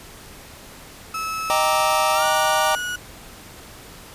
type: tone with pitch glide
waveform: 35% pulse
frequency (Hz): 1300 to 1459.2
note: E6 to F#6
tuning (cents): -24 to -24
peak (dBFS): -23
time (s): 1.14-2.96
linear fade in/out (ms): 5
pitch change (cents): +200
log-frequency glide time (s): 2.13-2.25
type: chord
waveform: square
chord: Eb major seventh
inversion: none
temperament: equal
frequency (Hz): 622.3 / 784 / 932.3 / 1174.7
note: Eb5 / G5 / Bb5 / D6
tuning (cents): 0 / 0 / 0 / 0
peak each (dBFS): -24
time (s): 1.5-2.75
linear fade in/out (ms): 0
effects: pink hiss -42 dBFS RMS until 4.14 s + resampled to 32000 Hz